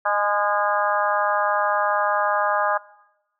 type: harmonic tone with a mistuned harmonic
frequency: 204.8 Hz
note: G#3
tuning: 24 cents flat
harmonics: 3 / 4 / 5 / 6 / 7 / 8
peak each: -25 / -24 / -26 / -24 / -29 / -27 dBFS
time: 0.05-2.78 s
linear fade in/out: 10 ms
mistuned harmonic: 4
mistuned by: +24 cents
effects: noise-tail reverb RT60 1.0 s tail -22 dB re dry

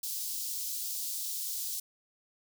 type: high-pass noise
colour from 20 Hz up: white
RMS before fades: -36 dBFS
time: 0.03-1.8 s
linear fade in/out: 5 ms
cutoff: 4100 Hz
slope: 24 dB/octave
effects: none

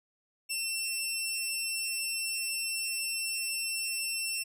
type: tone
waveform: 15% pulse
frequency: 2698 Hz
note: E7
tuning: 40 cents sharp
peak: -24 dBFS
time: 0.49-4.44 s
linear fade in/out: 20 ms
effects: none

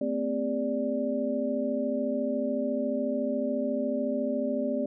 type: tone cluster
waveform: sine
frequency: 225.6 / 259.6 / 404.1 / 585 Hz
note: A3 / C4 / G#4 / D5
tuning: +44 / -13 / -47 / -7 cents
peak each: -33 / -30 / -36 / -30 dBFS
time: 0.01-4.86 s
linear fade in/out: 5 ms
effects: none

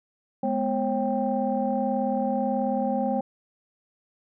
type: tone cluster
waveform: sine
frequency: 209.6 / 248 / 540 / 789 Hz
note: G#3 / B3 / C#5 / G5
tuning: +16 / +7 / -45 / +11 cents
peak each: -28 dBFS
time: 0.43-3.21 s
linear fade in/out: 5 ms
effects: tanh soft clip ceiling -12 dBFS

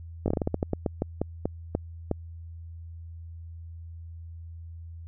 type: slowing click train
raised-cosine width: 2 ms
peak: -12 dBFS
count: 16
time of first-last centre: 0.26-2.113 s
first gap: 20 ms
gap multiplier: 1.23
effects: added 83 Hz sine -39 dBFS peak until 5.07 s

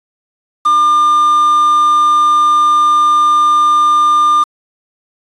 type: tone with quantisation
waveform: triangle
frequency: 1200 Hz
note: D6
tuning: 37 cents sharp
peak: -5 dBFS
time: 0.65-4.44 s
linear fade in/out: 10 ms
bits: 5
effects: resampled to 24000 Hz

